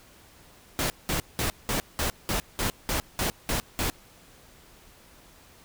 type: noise bursts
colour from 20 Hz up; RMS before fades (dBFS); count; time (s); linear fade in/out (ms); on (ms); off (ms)
pink; -27; 11; 0.79-3.9; 0; 110; 190
effects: pink hiss -54 dBFS RMS until 5.64 s